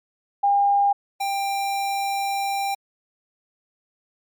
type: tone pair in turn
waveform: sine / square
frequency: 805 / 791.6 Hz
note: G5 / G5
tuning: +46 / +17 cents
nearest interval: unison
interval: 29 cents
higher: first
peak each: -15 / -23 dBFS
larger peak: first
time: 0.43-0.93 / 1.2-2.75 s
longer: second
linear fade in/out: 10 ms
effects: MP3 96 kbps